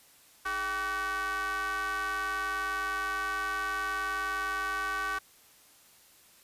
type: ring-modulated tone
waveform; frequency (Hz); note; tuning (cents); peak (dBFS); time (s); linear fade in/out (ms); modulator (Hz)
square; 182.9; F#3; -20; -28; 0.45-5.19; 10; 1330
effects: white hiss -59 dBFS RMS until 6.43 s + resampled to 32000 Hz